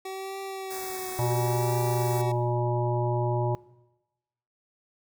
25% pulse tone with vibrato, 380 Hz, F#4, 46 cents sharp, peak -30 dBFS, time 0.05-2.32 s, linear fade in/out 5 ms, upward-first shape triangle, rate 0.71 Hz, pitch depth 42 cents each way
white band-stop noise, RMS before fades -39 dBFS, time 0.7-2.22 s, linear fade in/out 10 ms, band 2000 to 4600 Hz, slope 48 dB/octave
harmonic tone, 120.7 Hz, B2, 39 cents flat, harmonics 1 / 3 / 5 / 7 / 8, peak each -26 / -31 / -33 / -34 / -35 dBFS, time 1.19-3.55 s, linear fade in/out 0 ms
effects noise-tail reverb RT60 1.0 s tail -21 dB re dry

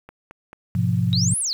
click train, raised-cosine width 0.5 ms, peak -25 dBFS, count 4, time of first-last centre 0.09-0.751 s, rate 4.54 Hz
sine chord, F diminished, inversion first, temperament just, 104.77 / 125.72 / 174.61 Hz, Ab2 / Cb3 / F3, +16 / +31 / 0 cents, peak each -22 dBFS, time 0.75-1.34 s, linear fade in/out 5 ms
sine exponential two-way sweep, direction up then down, 3729 to 11175 to 3974 Hz, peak -21 dBFS, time 1.13-1.53 s, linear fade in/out 0 ms, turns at 1.39 s
effects 8-bit

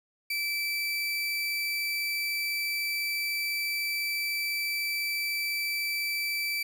30% pulse tone, 2322 Hz, D7, 20 cents flat, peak -26 dBFS, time 0.3-6.63 s, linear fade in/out 5 ms, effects none

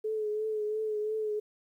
sine tone with vibrato, 429.1 Hz, A4, 43 cents flat, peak -29 dBFS, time 0.04-1.4 s, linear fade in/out 10 ms, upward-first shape triangle, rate 2.9 Hz, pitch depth 40 cents each way, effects 11-bit

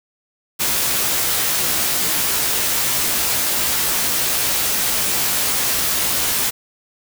white noise with comb filter, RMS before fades -19 dBFS, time 0.59-6.51 s, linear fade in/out 20 ms, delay 16 ms, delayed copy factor +0.65, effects none

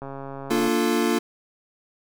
click train, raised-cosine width 1 ms, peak -22 dBFS, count 91, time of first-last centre 0.02-0.677 s, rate 137 Hz
square chord, Bb major seventh, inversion none, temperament equal, 233.1 / 293.7 / 349.2 / 440 Hz, Bb3 / D4 / F4 / A4, 0 / 0 / 0 / 0 cents, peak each -25 / -27 / -25 / -28 dBFS, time 0.5-1.19 s, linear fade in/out 10 ms
effects none

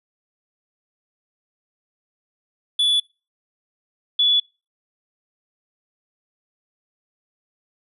triangle / sine tone pair in turn, 3440 / 3426 Hz, A7 / A7, -40 / -47 cents, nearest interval unison, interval 7 cents, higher first, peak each -14 dBFS, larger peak neither, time 2.79-3 / 4.19-4.4 s, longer neither, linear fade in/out 5 ms, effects noise-tail reverb RT60 0.3 s tail -25 dB re dry + resampled to 32000 Hz

